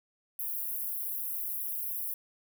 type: high-pass noise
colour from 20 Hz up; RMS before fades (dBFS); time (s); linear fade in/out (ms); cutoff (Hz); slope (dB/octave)
white; -35; 0.39-2.14; 2; 11000; 48
effects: none